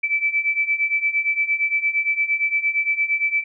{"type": "beating tone pair", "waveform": "sine", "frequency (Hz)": [2311, 2319.7], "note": ["D7", "D7"], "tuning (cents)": [-28, -22], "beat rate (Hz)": 8.7, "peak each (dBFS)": [-23, -20], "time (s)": [0.03, 3.44], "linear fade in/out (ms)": 10, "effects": []}